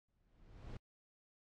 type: noise with exponential growth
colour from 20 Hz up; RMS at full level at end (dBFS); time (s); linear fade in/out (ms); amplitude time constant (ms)
brown; -44; 0.08-0.77; 5; 150
effects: low-pass 5000 Hz 12 dB/octave + AAC 64 kbps